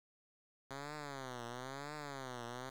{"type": "tone with vibrato", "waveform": "5% pulse", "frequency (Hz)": 133.7, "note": "C3", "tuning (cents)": 38, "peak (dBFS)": -33, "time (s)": [0.7, 2.7], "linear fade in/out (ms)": 10, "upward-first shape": "triangle", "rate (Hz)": 1, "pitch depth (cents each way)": 230, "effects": ["low-pass 9000 Hz 12 dB/octave", "10-bit"]}